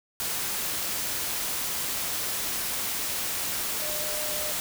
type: tone in noise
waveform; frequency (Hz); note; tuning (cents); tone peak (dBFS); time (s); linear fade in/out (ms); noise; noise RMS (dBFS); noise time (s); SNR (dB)
sine; 605; D#5; -49; -37; 3.82-4.52; 0; white; -30; 0.2-4.6; -10
effects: none